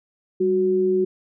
sine tone pair together, 196 / 370 Hz, G3 / F#4, 0 / 0 cents, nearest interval major seventh, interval 1100 cents, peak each -26 / -17 dBFS, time 0.4-1.05 s, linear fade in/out 10 ms, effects none

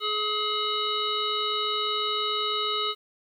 harmonic tone, 423 Hz, G#4, 32 cents sharp, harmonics 1 / 3 / 5 / 7 / 9 / 10, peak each -33 / -29 / -39 / -32 / -30 / -39 dBFS, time 0-2.95 s, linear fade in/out 50 ms, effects 10-bit

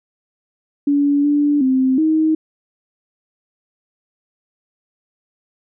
sine tone with pitch steps, 285.8 / 291.4 / 261.1 / 314.8 Hz, D4 / D4 / C4 / D#4, -47 / -13 / -3 / +20 cents, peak -12 dBFS, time 0.87-2.35 s, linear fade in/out 5 ms, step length 370 ms, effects none

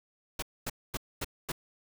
pink noise bursts, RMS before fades -34 dBFS, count 5, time 0.39-1.52 s, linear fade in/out 5 ms, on 34 ms, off 240 ms, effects none

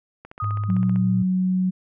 click train, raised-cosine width 0.5 ms, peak -25 dBFS, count 12, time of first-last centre 0.25-0.96 s, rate 15.5 Hz
sine tone with exponential decay, 1244.5 Hz, D#6, in tune, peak -24 dBFS, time 0.4-1.23 s, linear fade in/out 2 ms, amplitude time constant 180 ms
sine tone with pitch glide, 103.83 to 115.87 Hz, G#2 to A#2, 0 to -10 cents, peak -22 dBFS, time 0.42-1.23 s, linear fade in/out 10 ms, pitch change +190 cents, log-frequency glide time 0.72-0.79 s
sine tone, 185 Hz, F#3, in tune, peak -18 dBFS, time 0.68-1.71 s, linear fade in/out 20 ms
effects none

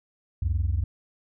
sine tone pair together, 68.24 / 89.9 Hz, C#2 / F#2, -27 / -49 cents, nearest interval perfect fourth, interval 478 cents, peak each -24 dBFS, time 0.42-0.84 s, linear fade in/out 5 ms, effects tanh soft clip ceiling -17 dBFS

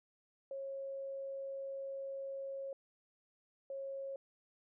sine tone bursts at uneven times, 545 Hz, C#5, 29 cents flat, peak -40 dBFS, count 2, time 0.51-2.73 / 3.7-4.16 s, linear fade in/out 2 ms, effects none

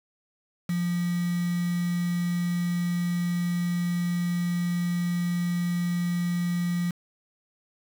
sine tone with quantisation, 174.61 Hz, F3, in tune, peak -24 dBFS, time 0.69-6.91 s, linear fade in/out 5 ms, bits 6, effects none

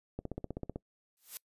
click train, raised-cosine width 2 ms, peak -24 dBFS, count 10, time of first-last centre 0.19-0.76 s, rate 15.8 Hz
blue noise with exponential growth, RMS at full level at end -37 dBFS, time 1.17-1.37 s, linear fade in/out 0 ms, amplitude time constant 43 ms
effects noise-tail reverb RT60 0.1 s tail -24 dB re dry + resampled to 32000 Hz

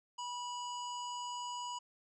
harmonic tone, 977 Hz, B5, 19 cents flat, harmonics 1 / 3 / 5 / 7 / 8, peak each -40 / -47 / -53 / -50 / -59 dBFS, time 0.18-1.79 s, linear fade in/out 10 ms, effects none

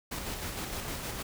pink noise with tremolo, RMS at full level -36 dBFS, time 0.11-1.23 s, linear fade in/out 10 ms, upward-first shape square, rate 6.5 Hz, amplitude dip 30%, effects none

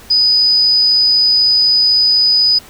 sine tone, 4978 Hz, D#8, in tune, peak -8 dBFS, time 0.1-2.59 s, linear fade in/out 10 ms, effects pink hiss -39 dBFS RMS until 2.69 s

